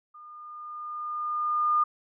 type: tone with level ramp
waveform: sine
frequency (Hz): 1214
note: D#6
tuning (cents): -43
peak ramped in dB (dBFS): -45 to -19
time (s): 0.14-1.84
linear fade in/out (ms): 10
effects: none